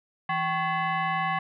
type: tone with frequency modulation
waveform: sine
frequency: 164.81 Hz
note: E3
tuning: in tune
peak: -24 dBFS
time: 0.29-1.39 s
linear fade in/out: 5 ms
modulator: 937 Hz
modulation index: 1.9
effects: none